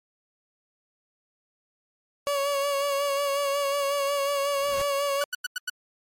30% pulse tone with vibrato, 563 Hz, C#5, 27 cents sharp, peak -21 dBFS, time 2.27-5.24 s, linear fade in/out 0 ms, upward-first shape sine, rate 5.5 Hz, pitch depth 33 cents each way
pink noise with exponential growth, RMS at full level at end -34 dBFS, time 4.47-4.82 s, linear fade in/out 2 ms, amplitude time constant 75 ms
sawtooth tone bursts, 1480 Hz, F#6, in tune, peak -23 dBFS, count 5, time 5.21-5.698 s, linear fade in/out 5 ms, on 24 ms, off 92 ms
effects MP3 64 kbps

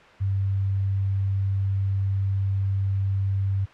sine tone, 97.6 Hz, G2, 7 cents flat, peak -21 dBFS, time 0.2-3.66 s, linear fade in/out 20 ms, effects white hiss -48 dBFS RMS until 3.73 s + low-pass 2000 Hz 12 dB/octave

